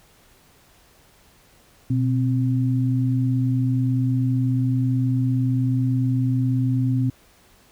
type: tone pair together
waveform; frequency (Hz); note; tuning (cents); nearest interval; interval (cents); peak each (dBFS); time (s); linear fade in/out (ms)
sine; 123.46 / 261.6; B2 / C4; 0 / 0; octave + minor second; 1300; -19 / -23; 1.9-7.1; 5
effects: pink hiss -55 dBFS RMS until 7.71 s